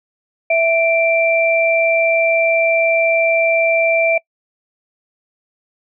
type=tone pair together; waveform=sine; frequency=659.3 / 2353 Hz; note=E5 / D7; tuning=0 / +3 cents; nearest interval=octave + minor seventh; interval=2203 cents; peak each=-13 / -16 dBFS; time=0.5-4.18 s; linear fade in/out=5 ms; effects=noise-tail reverb RT60 0.1 s tail -25 dB re dry